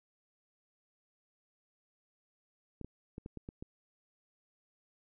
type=clicks; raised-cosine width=3 ms; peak=-30 dBFS; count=7; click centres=2.813 / 2.846 / 3.181 / 3.261 / 3.373 / 3.489 / 3.625 s; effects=none